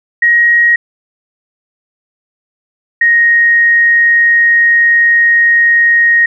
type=tone pair in turn; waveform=sine; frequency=1888 / 1870.6 Hz; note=A#6 / A#6; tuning=+22 / +6 cents; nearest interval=unison; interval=16 cents; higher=first; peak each=-5 dBFS; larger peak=neither; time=0.22-0.76 / 3.01-6.26 s; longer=second; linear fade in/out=5 ms; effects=none